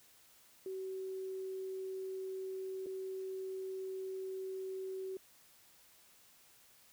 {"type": "tone with dropouts", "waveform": "sine", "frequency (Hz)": 379.3, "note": "F#4", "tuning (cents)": 43, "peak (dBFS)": -39, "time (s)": [0.66, 5.17], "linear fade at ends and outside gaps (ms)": 2, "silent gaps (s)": [2.861, 2.867], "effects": ["white hiss -64 dBFS RMS until 6.92 s"]}